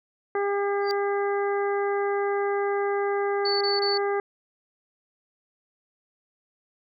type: harmonic tone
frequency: 402.5 Hz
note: G4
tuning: 46 cents sharp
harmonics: 1 / 2 / 3 / 4 / 5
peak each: -24 / -30 / -34 / -36 / -38 dBFS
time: 0.35-4.2 s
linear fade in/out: 2 ms
type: tone with exponential growth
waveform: sine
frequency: 4688 Hz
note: D8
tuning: 4 cents flat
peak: -25 dBFS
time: 0.81-0.91 s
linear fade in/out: 0 ms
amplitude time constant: 20 ms
type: tone bursts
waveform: sine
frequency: 4482 Hz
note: C#8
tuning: 18 cents sharp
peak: -25 dBFS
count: 3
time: 3.45-3.978 s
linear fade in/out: 5 ms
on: 160 ms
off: 24 ms
effects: none